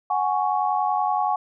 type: chord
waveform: sine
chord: F# suspended second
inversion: none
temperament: equal with one note detuned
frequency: 740 / 830.6 / 1111.9 Hz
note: F#5 / G#5 / C#6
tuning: 0 / 0 / +5 cents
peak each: -24 / -23 / -26 dBFS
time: 0.1-1.36 s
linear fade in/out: 5 ms
effects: none